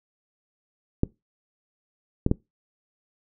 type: clicks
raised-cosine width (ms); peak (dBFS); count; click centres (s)
3; -7; 3; 1.034 / 2.264 / 2.314
effects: noise-tail reverb RT60 0.2 s tail -22 dB re dry